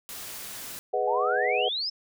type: noise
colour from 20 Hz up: white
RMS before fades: -39 dBFS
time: 0.09-0.79 s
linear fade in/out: 0 ms
type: chord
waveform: sine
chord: G# minor seventh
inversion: none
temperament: equal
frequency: 415.3 / 493.9 / 622.3 / 740 Hz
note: G#4 / B4 / D#5 / F#5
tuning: 0 / 0 / 0 / 0 cents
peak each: -30 / -28 / -31 / -28 dBFS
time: 0.93-1.69 s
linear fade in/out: 10 ms
type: exponential sweep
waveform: sine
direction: up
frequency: 815 to 5340 Hz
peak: -27 dBFS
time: 1.07-1.9 s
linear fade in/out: 10 ms
effects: none